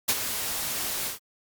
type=noise with ADSR envelope; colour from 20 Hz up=white; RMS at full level=-21 dBFS; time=0.08-1.19 s; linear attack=12 ms; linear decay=50 ms; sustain=-9 dB; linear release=120 ms; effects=Opus 48 kbps